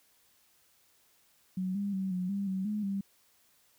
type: tone with pitch steps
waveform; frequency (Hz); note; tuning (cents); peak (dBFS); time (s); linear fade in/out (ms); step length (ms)
sine; 185.8 / 201.1 / 190.7 / 182.1 / 199.1 / 189.6 / 210.6 / 196.9; F#3 / G3 / G3 / F#3 / G3 / F#3 / G#3 / G3; +7 / +44 / -47 / -27 / +27 / +43 / +24 / +8; -30; 1.57-3.01; 5; 180
effects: white hiss -67 dBFS RMS until 3.78 s